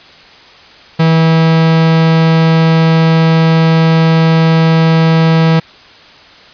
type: tone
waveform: 45% pulse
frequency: 162.3 Hz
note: E3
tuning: 27 cents flat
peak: -6 dBFS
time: 0.99-5.6 s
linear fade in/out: 10 ms
effects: white hiss -38 dBFS RMS until 6.53 s + resampled to 11025 Hz